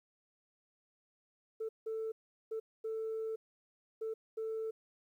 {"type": "tone bursts at uneven times", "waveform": "sine", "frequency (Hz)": 443.2, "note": "A4", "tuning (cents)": 13, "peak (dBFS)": -34, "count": 6, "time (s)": [[1.6, 1.69], [1.86, 2.12], [2.51, 2.6], [2.84, 3.36], [4.01, 4.14], [4.37, 4.71]], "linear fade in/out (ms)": 10, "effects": ["tanh soft clip ceiling -33 dBFS", "12-bit"]}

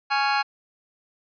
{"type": "chord", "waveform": "sawtooth", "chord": "Db major", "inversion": "second", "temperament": "just", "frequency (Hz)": [831.5, 1108.7, 1385.9], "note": ["Ab5", "Db6", "F6"], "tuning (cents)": [2, 0, -14], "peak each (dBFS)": [-18, -24, -23], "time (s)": [0.1, 0.43], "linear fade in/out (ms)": 20, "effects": ["resampled to 11025 Hz"]}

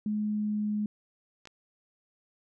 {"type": "tone with pitch glide", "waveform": "sine", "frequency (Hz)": [211.3, 210], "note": ["G#3", "G#3"], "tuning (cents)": [30, 19], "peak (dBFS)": -27, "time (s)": [0.06, 0.86], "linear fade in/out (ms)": 2, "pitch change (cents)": -11, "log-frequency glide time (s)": [0.16, 0.74]}
{"type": "clicks", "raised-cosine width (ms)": 0.2, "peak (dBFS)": -31, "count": 2, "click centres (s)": [1.455, 1.473]}
{"effects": []}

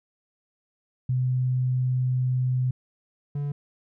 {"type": "tone pair in turn", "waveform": ["sine", "triangle"], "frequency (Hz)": [127.3, 143.8], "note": ["C3", "D3"], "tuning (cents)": [-47, -36], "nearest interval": "major second", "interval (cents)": 211, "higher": "second", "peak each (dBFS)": [-21, -24], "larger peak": "first", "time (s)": [[1.09, 2.71], [3.35, 3.52]], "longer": "first", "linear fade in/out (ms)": 5, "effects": []}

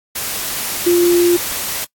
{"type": "tone in noise", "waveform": "sine", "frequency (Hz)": 349.2, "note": "F4", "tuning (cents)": 0, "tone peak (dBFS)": -9, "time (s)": [0.86, 1.37], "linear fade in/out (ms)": 10, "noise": "white", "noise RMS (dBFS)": -22, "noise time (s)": [0.15, 1.85], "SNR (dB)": 10, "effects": ["noise-tail reverb RT60 0.1 s tail -22 dB re dry", "AAC 64 kbps"]}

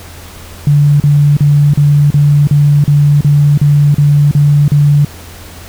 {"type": "tone bursts", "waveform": "sine", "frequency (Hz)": 145.3, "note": "D3", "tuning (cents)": -18, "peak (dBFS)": -4, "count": 12, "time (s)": [0.67, 5.048], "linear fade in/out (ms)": 2, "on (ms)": 330, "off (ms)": 38, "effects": ["added 85 Hz sine -32 dBFS peak until 5.68 s", "pink hiss -33 dBFS RMS until 5.68 s"]}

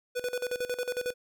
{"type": "tone with tremolo", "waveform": "square", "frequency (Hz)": 493.9, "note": "B4", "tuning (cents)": 0, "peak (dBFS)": -29, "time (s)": [0.15, 1.14], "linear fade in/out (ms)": 20, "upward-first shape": "square", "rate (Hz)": 11, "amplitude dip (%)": 80, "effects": []}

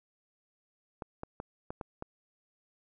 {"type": "clicks", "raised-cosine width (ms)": 1, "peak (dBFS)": -24, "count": 6, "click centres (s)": [1.022, 1.234, 1.401, 1.705, 1.812, 2.024], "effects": []}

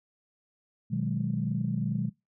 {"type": "chord", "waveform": "sine", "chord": "G# minor seventh", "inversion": "first", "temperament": "equal", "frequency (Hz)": [123.47, 155.56, 185, 207.7], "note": ["B2", "D#3", "F#3", "G#3"], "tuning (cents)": [0, 0, 0, 0], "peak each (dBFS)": -32, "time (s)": [0.9, 2.1], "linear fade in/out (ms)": 20, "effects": ["noise-tail reverb RT60 0.2 s tail -22 dB re dry", "tanh soft clip ceiling -16 dBFS"]}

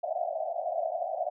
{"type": "band-pass noise", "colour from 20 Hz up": "pink", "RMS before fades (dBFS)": -32, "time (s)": [0.03, 1.3], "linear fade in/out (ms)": 10, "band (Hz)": [610, 730], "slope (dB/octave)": 96, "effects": []}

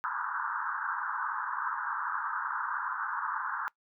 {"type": "band-pass noise", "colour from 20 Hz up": "white", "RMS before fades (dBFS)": -34, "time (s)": [0.04, 3.68], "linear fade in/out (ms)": 0, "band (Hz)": [880, 1600], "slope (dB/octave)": 96, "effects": ["noise-tail reverb RT60 0.1 s tail -22 dB re dry"]}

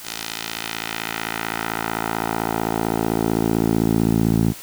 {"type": "tone with band-pass filter sweep", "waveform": "10% pulse", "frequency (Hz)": 55.7, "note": "A1", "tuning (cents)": 22, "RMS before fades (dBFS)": -22, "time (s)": [0.03, 4.54], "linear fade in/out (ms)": 50, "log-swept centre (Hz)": [5300, 170], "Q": 0.93, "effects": ["white hiss -38 dBFS RMS until 4.62 s"]}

